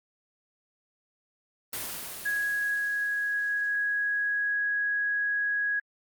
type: noise with exponential decay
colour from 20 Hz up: white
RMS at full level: -33 dBFS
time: 1.73-4.54 s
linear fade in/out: 2 ms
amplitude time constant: 610 ms
type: tone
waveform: sine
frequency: 1661.2 Hz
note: G#6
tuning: in tune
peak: -25 dBFS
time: 2.25-5.8 s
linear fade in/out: 10 ms
effects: Opus 24 kbps